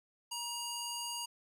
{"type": "tone with band-pass filter", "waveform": "square", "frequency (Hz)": 949, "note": "A#5", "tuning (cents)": 31, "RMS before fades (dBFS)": -40, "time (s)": [0.31, 1.26], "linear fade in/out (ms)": 10, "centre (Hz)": 7600, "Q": 0.69, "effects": []}